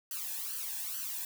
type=noise with flanger; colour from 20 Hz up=blue; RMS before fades=-38 dBFS; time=0.11-1.25 s; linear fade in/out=2 ms; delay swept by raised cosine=0.66 to 1.19 ms; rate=2.3 Hz; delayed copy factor=+0.85; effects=none